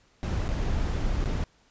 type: noise with dropouts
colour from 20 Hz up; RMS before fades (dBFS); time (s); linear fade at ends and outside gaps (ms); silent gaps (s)
brown; -27; 0.23-1.44; 0; 0.482-0.49 / 1.241-1.258
effects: pink hiss -63 dBFS RMS until 1.7 s + resampled to 16000 Hz